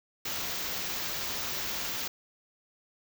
white band-stop noise, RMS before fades -34 dBFS, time 0.25-2.08 s, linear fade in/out 5 ms, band 7000 to 14000 Hz, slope 48 dB/octave, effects none

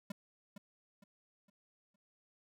square tone with echo, 199.9 Hz, G3, 34 cents sharp, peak -39 dBFS, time 0.1-0.12 s, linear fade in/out 5 ms, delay 460 ms, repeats 4, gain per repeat -9 dB, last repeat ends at 1.96 s, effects none

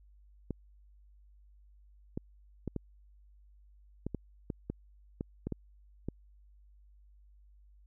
clicks, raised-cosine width 3 ms, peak -22 dBFS, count 12, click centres 0.507 / 2.175 / 2.677 / 2.763 / 4.066 / 4.147 / 4.502 / 4.7 / 5.209 / 5.47 / 5.523 / 6.086 s, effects added 50 Hz sine -57 dBFS peak until 7.86 s

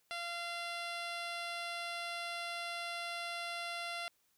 10% pulse tone with low-pass filter, 689 Hz, F5, 24 cents flat, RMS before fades -41 dBFS, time 0.11-4.08 s, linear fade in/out 0 ms, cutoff 7900 Hz, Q 0.78, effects white hiss -75 dBFS RMS until 4.37 s

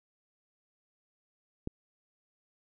click, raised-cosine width 3 ms, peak -21 dBFS, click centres 1.674 s, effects none

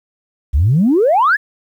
sine exponential sweep, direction up, 61.9 to 1800 Hz, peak -8 dBFS, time 0.53-1.37 s, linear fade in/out 20 ms, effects tanh soft clip ceiling -5 dBFS + 8-bit

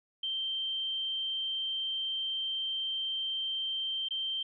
sine tone with dropouts, 3136 Hz, G7, in tune, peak -31 dBFS, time 0.23-4.43 s, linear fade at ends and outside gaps 5 ms, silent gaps 4.086-4.107 s, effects none

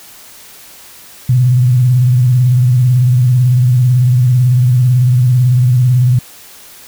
sine tone with vibrato, 125 Hz, B2, 21 cents sharp, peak -6 dBFS, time 1.29-6.19 s, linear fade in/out 5 ms, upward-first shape sine, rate 18 Hz, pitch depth 77 cents each way, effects white hiss -37 dBFS RMS until 6.87 s

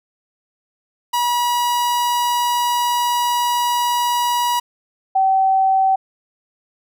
45% pulse / sine tone pair in turn, 967 / 767.5 Hz, B5 / G5, -37 / -37 cents, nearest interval major third, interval 400 cents, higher first, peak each -16 / -12 dBFS, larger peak second, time 1.13-4.6 / 5.15-5.96 s, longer first, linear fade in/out 10 ms, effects none

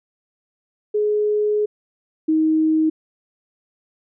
sine tone pair in turn, 420.4 / 314.9 Hz, G#4 / D#4, +21 / +21 cents, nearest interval perfect fourth, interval 500 cents, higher first, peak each -16 / -14 dBFS, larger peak second, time 0.94-1.66 / 2.28-2.9 s, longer first, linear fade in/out 10 ms, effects none

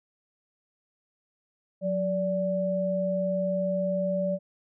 sine tone pair together, 182.56 / 581 Hz, F#3 / D5, -23 / -19 cents, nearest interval octave + minor sixth, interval 2004 cents, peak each -29 / -26 dBFS, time 1.81-4.39 s, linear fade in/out 50 ms, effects none

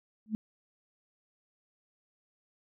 sine tone with exponential growth, 217 Hz, A3, 24 cents flat, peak -24 dBFS, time 0.26-0.35 s, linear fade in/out 0 ms, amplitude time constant 19 ms, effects none

